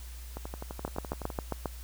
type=two click trains; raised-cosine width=1 ms; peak=-24 / -17 dBFS; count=12 / 7; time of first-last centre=0.37-1.302 / 0.85-1.658 s; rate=11.8 / 7.43 Hz; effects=added 60 Hz sine -41 dBFS peak until 1.83 s + white hiss -52 dBFS RMS until 1.83 s